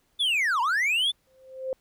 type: linear two-way sweep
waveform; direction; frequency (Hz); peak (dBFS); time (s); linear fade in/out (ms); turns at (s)
triangle; down then up; 3562 to 897 to 3562; -20; 0.19-1.12; 20; 0.61
type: tone with exponential growth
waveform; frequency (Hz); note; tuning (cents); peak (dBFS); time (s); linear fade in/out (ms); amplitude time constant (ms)
sine; 523.3; C5; 0; -24; 1.27-1.73; 1; 100
effects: pink hiss -69 dBFS RMS until 1.8 s